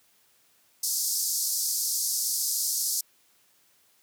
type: band-pass noise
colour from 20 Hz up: pink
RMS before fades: -28 dBFS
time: 0.83-3.01 s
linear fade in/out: 5 ms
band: 4800 to 15000 Hz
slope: 48 dB/octave
effects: white hiss -64 dBFS RMS until 4.02 s + high-pass 80 Hz 12 dB/octave